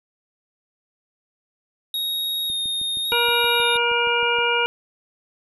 square tone with vibrato, 3729 Hz, A#7, in tune, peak -23 dBFS, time 1.94-3.77 s, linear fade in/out 2 ms, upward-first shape square, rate 0.9 Hz, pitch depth 16 cents each way
click train, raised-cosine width 3 ms, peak -30 dBFS, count 13, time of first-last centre 2.5-4.387 s, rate 6.36 Hz
harmonic tone, 474.7 Hz, A#4, 31 cents sharp, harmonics 1 / 2 / 3 / 5 / 6, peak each -24 / -24 / -24 / -24 / -24 dBFS, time 3.12-4.66 s, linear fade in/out 0 ms
effects none

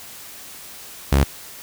sawtooth tone, 69.3 Hz, C#2, in tune, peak -9 dBFS, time 1.12-1.24 s, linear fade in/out 5 ms, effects white hiss -39 dBFS RMS until 1.62 s

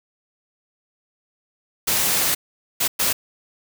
white noise bursts at uneven times, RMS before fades -20 dBFS, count 3, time 1.87-2.35 / 2.8-2.88 / 2.99-3.13 s, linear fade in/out 10 ms, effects none

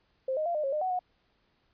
sine tone with pitch steps, 525 / 619 / 689 / 607 / 545 / 607 / 745 / 728 Hz, C5 / D#5 / F5 / D#5 / C#5 / D#5 / F#5 / F#5, +6 / -9 / -24 / -43 / -29 / -43 / +12 / -28 cents, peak -27 dBFS, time 0.28-0.992 s, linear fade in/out 5 ms, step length 89 ms, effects pink hiss -71 dBFS RMS until 1.73 s + resampled to 11025 Hz

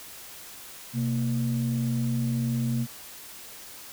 sine tone pair together, 128.9 / 230.2 Hz, C3 / A#3, -26 / -22 cents, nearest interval minor seventh, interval 1004 cents, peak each -25 / -26 dBFS, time 0.93-2.87 s, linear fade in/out 50 ms, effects tanh soft clip ceiling -19 dBFS + white hiss -44 dBFS RMS until 3.92 s

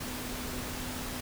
sine tone in noise, 250 Hz, B3, 21 cents sharp, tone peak -42 dBFS, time 0-1.21 s, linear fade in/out 10 ms, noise pink, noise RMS -38 dBFS, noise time 0-1.21 s, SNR -7 dB, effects none

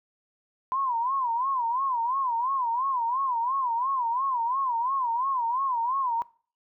sine tone with vibrato, 1003 Hz, B5, 26 cents sharp, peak -24 dBFS, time 0.72-6.22 s, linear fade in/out 0 ms, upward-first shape sine, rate 2.9 Hz, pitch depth 160 cents each way, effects noise-tail reverb RT60 0.4 s tail -21 dB re dry

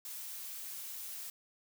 blue noise, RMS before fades -44 dBFS, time 0.05-1.3 s, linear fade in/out 2 ms, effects none

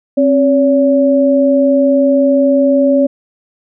sine tone pair together, 267.6 / 567 Hz, C4 / C#5, +39 / +39 cents, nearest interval octave + minor second, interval 1300 cents, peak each -10 dBFS, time 0.17-3.07 s, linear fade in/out 10 ms, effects none

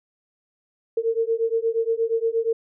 sine beating tone pair, 451.2 / 459.7 Hz, A4 / A#4, +44 / -24 cents, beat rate 8.5 Hz, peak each -23 dBFS, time 0.97-2.53 s, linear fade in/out 5 ms, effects none

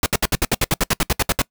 pink noise bursts, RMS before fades -17 dBFS, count 15, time 0.03-1.419 s, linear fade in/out 2 ms, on 31 ms, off 66 ms, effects noise-tail reverb RT60 0.1 s tail -24 dB re dry

